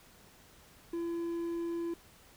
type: tone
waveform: triangle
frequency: 338.4 Hz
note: E4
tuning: 45 cents sharp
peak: -31 dBFS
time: 0.93-1.94 s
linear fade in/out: 5 ms
effects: pink hiss -59 dBFS RMS until 2.36 s